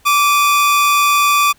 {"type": "tone pair together", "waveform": "45% pulse", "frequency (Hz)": [1162.8, 2481], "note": ["D6", "D#7"], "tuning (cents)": [-18, -6], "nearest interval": "octave + minor second", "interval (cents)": 1312, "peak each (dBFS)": [-11, -17], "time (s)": [0.05, 1.53], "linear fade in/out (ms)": 20, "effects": ["pink hiss -52 dBFS RMS until 1.58 s"]}